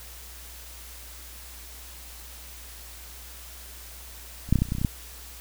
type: clicks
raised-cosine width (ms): 5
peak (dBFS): -27 / -6 / -8 / -16 / -9 / -30 / -27 / -14 / -19 / -18 / -16 / -9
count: 12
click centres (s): 4.49 / 4.526 / 4.557 / 4.588 / 4.62 / 4.654 / 4.687 / 4.721 / 4.751 / 4.784 / 4.815 / 4.848
effects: added 60 Hz sine -45 dBFS peak until 5.4 s + white hiss -45 dBFS RMS until 5.4 s